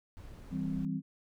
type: noise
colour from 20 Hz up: brown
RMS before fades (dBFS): -48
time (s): 0.17-0.85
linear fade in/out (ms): 0
type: chord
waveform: sine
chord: C major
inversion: first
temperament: just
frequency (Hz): 163.52 / 196.22 / 261.6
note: E3 / G3 / C4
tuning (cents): -14 / +2 / 0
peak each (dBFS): -36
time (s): 0.5-1.02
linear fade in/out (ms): 50
effects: none

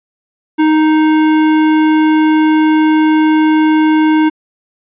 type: tone with hard clipping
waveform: sine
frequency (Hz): 311.1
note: D#4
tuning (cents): 0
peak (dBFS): -9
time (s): 0.58-4.3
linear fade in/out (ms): 20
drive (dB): 15
effects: resampled to 8000 Hz

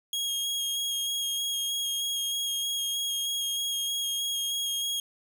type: tone with vibrato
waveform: sawtooth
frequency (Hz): 3273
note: G#7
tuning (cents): -26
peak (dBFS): -25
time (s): 0.13-5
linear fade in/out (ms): 2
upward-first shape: square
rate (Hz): 3.2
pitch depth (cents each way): 10
effects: none

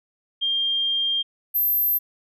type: tone pair in turn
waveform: sine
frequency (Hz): 3200 / 12343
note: G7 / G9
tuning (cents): +35 / -28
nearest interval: octave + major seventh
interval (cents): 2337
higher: second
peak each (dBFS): -20 / -18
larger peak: second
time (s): 0.41-1.23 / 1.54-1.99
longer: first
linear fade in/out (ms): 20
effects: none

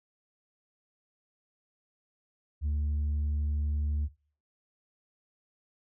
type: tone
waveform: sine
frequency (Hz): 74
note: D2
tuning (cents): +14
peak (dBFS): -24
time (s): 2.61-4.09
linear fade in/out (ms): 50
effects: noise-tail reverb RT60 0.4 s tail -20 dB re dry + tanh soft clip ceiling -26 dBFS

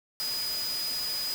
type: tone in noise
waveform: sine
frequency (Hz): 4957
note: D#8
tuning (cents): -7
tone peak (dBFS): -30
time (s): 0.2-1.34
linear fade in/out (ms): 0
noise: white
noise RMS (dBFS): -37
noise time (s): 0.2-1.34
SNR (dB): +4
effects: none

